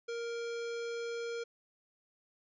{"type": "tone", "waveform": "square", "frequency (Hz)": 467.1, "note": "A#4", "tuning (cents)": 3, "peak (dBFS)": -37, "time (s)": [0.08, 1.44], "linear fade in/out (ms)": 10, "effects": ["resampled to 16000 Hz"]}